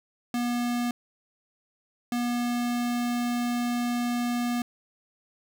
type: tone bursts at uneven times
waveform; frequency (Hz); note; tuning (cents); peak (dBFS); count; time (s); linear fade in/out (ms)
square; 241.3; B3; -40; -26; 2; 0.34-0.91 / 2.12-4.62; 2
effects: none